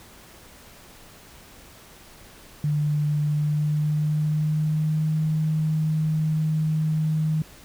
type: tone with pitch glide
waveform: sine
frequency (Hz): 148.8 to 156.02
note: D3 to D#3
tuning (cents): +23 to +5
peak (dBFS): -20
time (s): 2.64-7.42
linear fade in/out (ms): 2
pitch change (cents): +82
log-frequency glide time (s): 3.26-5.17
effects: pink hiss -48 dBFS RMS until 7.64 s